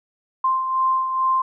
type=beating tone pair; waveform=sine; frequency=1046.5 / 1048.8 Hz; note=C6 / C6; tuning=0 / +4 cents; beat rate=2.3 Hz; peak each=-18 / -27 dBFS; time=0.44-1.42 s; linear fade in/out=5 ms; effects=none